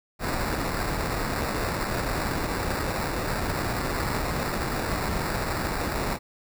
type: noise with sample-and-hold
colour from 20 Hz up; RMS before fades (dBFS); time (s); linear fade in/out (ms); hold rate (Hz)
pink; -28; 0.19-6.19; 50; 3150
effects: none